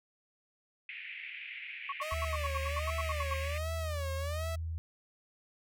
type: band-pass noise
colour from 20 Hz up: white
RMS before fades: -44 dBFS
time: 0.89-3.58 s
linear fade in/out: 2 ms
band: 2000 to 2600 Hz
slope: 48 dB/octave
type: tone bursts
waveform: sine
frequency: 1108.7 Hz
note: C#6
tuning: in tune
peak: -33 dBFS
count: 14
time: 1.89-3.34 s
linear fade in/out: 5 ms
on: 33 ms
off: 76 ms
type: tone with vibrato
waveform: sawtooth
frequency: 595 Hz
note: D5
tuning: 22 cents sharp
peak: -34 dBFS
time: 2.01-4.56 s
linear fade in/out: 10 ms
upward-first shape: sine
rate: 1.3 Hz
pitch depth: 170 cents each way
type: tone with pitch glide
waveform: sine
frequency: 76 to 81.45 Hz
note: D#2 to E2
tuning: -40 to -20 cents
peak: -34 dBFS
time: 2.12-4.78 s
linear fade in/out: 0 ms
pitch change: +120 cents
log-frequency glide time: 3.04-3.93 s
effects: none